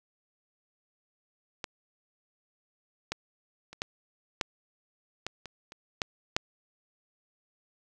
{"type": "clicks", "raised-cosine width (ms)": 0.2, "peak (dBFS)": [-17, -14, -28, -14, -10, -16, -24, -28, -11, -7], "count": 10, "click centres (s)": [1.642, 3.12, 3.73, 3.819, 4.412, 5.266, 5.457, 5.721, 6.018, 6.365], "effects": []}